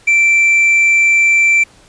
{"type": "tone with quantisation", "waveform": "triangle", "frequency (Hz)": 2342, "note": "D7", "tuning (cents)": -5, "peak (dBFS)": -6, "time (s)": [0.07, 1.64], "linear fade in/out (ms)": 10, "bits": 6, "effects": ["pink hiss -46 dBFS RMS until 1.88 s", "resampled to 22050 Hz"]}